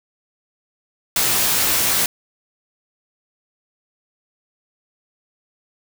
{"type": "noise with comb filter", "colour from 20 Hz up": "white", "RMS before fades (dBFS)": -18, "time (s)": [1.16, 2.06], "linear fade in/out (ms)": 2, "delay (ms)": 16, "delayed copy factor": 0.75, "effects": []}